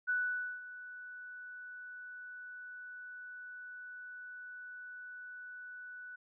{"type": "tone with ADSR envelope", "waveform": "sine", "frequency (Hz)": 1484, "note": "F#6", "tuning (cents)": 5, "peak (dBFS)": -29, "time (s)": [0.07, 6.16], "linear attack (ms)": 25, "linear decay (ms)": 510, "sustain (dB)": -16, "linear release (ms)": 8, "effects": []}